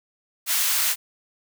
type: high-pass noise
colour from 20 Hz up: white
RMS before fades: -22 dBFS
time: 0.46-0.96 s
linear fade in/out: 50 ms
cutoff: 1200 Hz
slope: 12 dB/octave
effects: none